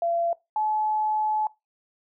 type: tone pair in turn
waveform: sine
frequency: 681 / 858 Hz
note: F5 / A5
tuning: -44 / -44 cents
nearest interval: major third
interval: 400 cents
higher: second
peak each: -22 dBFS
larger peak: neither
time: 0.02-0.33 / 0.56-1.47 s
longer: second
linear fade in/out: 2 ms
effects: noise-tail reverb RT60 0.2 s tail -20 dB re dry